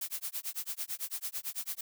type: noise with tremolo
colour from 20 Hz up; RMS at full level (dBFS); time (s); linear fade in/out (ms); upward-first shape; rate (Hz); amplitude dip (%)
blue; -35; 0.01-1.81; 5; sine; 9; 100
effects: none